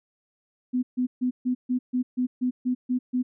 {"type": "tone bursts", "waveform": "sine", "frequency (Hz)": 251, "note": "B3", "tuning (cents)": 28, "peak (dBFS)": -21, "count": 11, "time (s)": [0.73, 3.23], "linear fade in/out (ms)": 20, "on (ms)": 100, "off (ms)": 140, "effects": []}